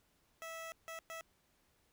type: tone bursts at uneven times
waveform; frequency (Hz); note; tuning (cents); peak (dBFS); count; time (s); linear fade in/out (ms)
15% pulse; 654; E5; -14; -38; 3; 0.42-0.72 / 0.88-0.99 / 1.1-1.21; 0
effects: pink hiss -74 dBFS RMS until 1.92 s